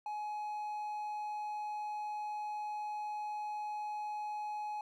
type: tone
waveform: triangle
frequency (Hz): 842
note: G#5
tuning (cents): +24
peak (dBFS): -35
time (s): 0.06-4.81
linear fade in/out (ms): 2
effects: none